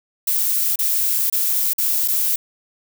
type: noise with dropouts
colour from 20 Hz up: violet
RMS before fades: -19 dBFS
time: 0.27-2.36 s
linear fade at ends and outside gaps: 5 ms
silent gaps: 0.759-0.789 / 1.3-1.325 / 1.734-1.782 / 2.078-2.082 s
effects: none